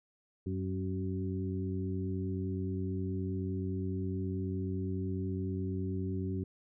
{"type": "harmonic tone with a mistuned harmonic", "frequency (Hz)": 94.3, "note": "F#2", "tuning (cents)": 33, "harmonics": [1, 2, 3, 4], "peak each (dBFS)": [-35, -38, -40, -41], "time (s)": [0.46, 6.44], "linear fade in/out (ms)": 5, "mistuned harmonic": 3, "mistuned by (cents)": -29, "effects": []}